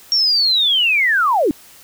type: linear sweep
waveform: sine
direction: down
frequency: 5588 to 255.2 Hz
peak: -12 dBFS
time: 0.12-1.51 s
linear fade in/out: 0 ms
effects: white hiss -44 dBFS RMS until 1.83 s